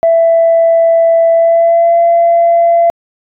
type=tone with pitch glide; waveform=sine; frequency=664 to 679.9 Hz; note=E5 to F5; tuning=+12 to -47 cents; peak=-4 dBFS; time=0.03-2.9 s; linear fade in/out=0 ms; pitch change=+41 cents; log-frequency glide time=1.33-1.98 s; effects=tanh soft clip ceiling -1 dBFS